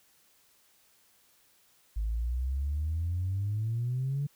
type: exponential sweep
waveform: sine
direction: up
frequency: 51.91 to 145.7 Hz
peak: -27 dBFS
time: 1.96-4.27 s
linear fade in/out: 10 ms
effects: tanh soft clip ceiling -24 dBFS + white hiss -65 dBFS RMS until 4.35 s